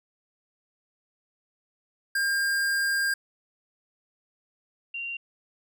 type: tone pair in turn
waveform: square / sine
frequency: 1605 / 2765 Hz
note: G6 / F7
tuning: +40 / -18 cents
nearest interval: major sixth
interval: 942 cents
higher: second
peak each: -24 / -31 dBFS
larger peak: first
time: 2.15-3.14 / 4.94-5.17 s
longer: first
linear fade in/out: 5 ms
effects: none